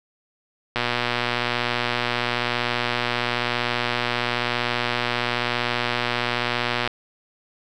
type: click train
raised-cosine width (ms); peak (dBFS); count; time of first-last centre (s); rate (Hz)
0.3; -6; 741; 0.76-6.876; 121
effects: none